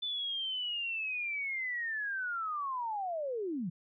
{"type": "linear sweep", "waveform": "sine", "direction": "down", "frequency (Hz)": [3520, 155.56], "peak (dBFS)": -33, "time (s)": [0.02, 3.7], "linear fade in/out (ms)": 10, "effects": []}